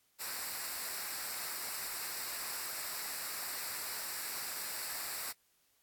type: noise with comb filter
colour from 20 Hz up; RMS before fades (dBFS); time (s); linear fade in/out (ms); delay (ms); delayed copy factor
white; -40; 0.19-5.33; 20; 0.31; -0.65
effects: white hiss -73 dBFS RMS until 5.82 s + AAC 64 kbps